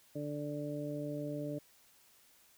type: harmonic tone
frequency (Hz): 146.83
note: D3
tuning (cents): 0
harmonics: 1 / 2 / 3 / 4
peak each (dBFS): -42 / -40 / -46 / -42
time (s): 0.15-1.59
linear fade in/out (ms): 10
effects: white hiss -65 dBFS RMS until 2.57 s